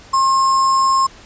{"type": "tone with sample-and-hold", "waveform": "sine", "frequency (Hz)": 1069, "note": "C6", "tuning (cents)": 37, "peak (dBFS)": -11, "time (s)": [0.13, 1.07], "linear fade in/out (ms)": 10, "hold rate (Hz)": 6300, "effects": ["pink hiss -42 dBFS RMS until 1.25 s", "resampled to 16000 Hz"]}